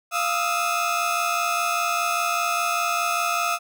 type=tone cluster; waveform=30% pulse; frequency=694 / 1236 / 1301 Hz; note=F5 / D#6 / E6; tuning=-11 / -12 / -23 cents; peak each=-24 / -25 / -22 dBFS; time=0.11-3.59 s; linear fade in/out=50 ms; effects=none